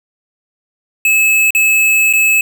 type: tone with dropouts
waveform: square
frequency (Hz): 2595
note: E7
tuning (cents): -28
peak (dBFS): -9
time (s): 1.05-2.41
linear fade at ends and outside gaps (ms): 2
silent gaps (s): 1.506-1.549 / 2.128-2.135
effects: none